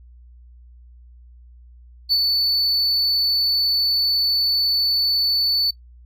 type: tone with ADSR envelope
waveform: triangle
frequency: 4482 Hz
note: C#8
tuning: 18 cents sharp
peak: -12 dBFS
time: 2.09-5.71 s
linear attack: 32 ms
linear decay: 52 ms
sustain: -3 dB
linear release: 10 ms
effects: noise-tail reverb RT60 0.1 s tail -20 dB re dry + added 60 Hz sine -43 dBFS peak until 6.05 s